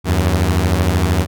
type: beating tone pair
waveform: sawtooth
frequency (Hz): 80 / 93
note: D#2 / F#2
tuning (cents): +49 / +9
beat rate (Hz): 13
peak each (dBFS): -12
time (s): 0.04-1.27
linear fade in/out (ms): 50
effects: none